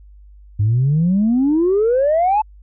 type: exponential sweep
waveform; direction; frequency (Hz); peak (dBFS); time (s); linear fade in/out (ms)
sine; up; 99.2 to 883; -11; 0.59-2.42; 10
effects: tanh soft clip ceiling -9 dBFS + added 50 Hz sine -40 dBFS peak until 2.62 s